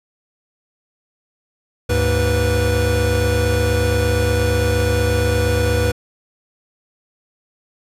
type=tone cluster; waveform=square; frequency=76.4 / 104.9 / 489 Hz; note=D#2 / G#2 / B4; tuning=-31 / +18 / -17 cents; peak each=-20 dBFS; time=1.89-5.92 s; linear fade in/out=10 ms; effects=resampled to 32000 Hz